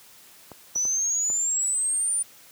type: clicks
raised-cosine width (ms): 1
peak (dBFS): -26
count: 4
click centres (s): 0.517 / 0.759 / 0.853 / 1.301
type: exponential sweep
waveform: sine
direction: up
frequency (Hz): 5890 to 9397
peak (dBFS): -22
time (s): 0.75-2.23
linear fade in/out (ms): 10
effects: white hiss -51 dBFS RMS until 2.51 s + high-pass 80 Hz 12 dB/octave